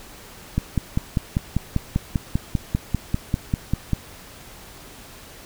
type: click train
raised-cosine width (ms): 5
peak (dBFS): -7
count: 18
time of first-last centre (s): 0.58-3.933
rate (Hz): 5.07
effects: pink hiss -43 dBFS RMS until 5.45 s